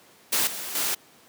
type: noise with level steps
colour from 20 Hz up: white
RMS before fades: -23 / -34 / -26 dBFS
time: 0.32-0.95 s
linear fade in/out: 10 ms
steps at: 0.47 / 0.75 s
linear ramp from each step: 2 ms
effects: pink hiss -54 dBFS RMS until 1.28 s + high-pass 200 Hz 12 dB/octave